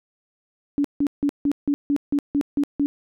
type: tone bursts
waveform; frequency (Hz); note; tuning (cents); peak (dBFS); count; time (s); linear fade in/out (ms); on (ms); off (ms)
sine; 285.9; D4; -46; -17; 10; 0.78-2.86; 0; 64; 160
effects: none